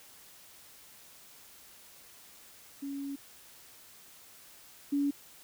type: tone pair in turn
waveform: sine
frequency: 278.6 / 283.8 Hz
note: C#4 / C#4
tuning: +9 / +41 cents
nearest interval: unison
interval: 32 cents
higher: second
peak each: -35 / -26 dBFS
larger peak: second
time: 2.82-3.16 / 4.92-5.11 s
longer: first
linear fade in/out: 10 ms
effects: white hiss -55 dBFS RMS until 5.43 s